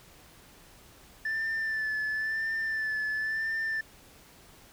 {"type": "tone with vibrato", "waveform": "sine", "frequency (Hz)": 1760, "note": "A6", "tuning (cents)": 0, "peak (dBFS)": -26, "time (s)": [1.25, 3.81], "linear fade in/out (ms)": 5, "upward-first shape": "sine", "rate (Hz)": 0.97, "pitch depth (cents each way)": 32, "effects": ["tanh soft clip ceiling -27 dBFS", "pink hiss -55 dBFS RMS until 4.72 s"]}